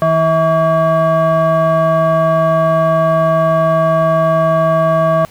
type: tone with frequency modulation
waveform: sine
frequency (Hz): 647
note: E5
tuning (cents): -32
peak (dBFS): -8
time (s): 0.02-5.25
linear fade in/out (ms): 0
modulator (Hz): 486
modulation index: 1
effects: tanh soft clip ceiling -5 dBFS + pink hiss -43 dBFS RMS until 5.3 s